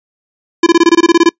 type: tone bursts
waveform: square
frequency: 338.3 Hz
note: E4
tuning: 45 cents sharp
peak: -4 dBFS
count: 12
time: 0.63-1.292 s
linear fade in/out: 5 ms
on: 35 ms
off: 22 ms
effects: noise-tail reverb RT60 0.1 s tail -25 dB re dry + resampled to 16000 Hz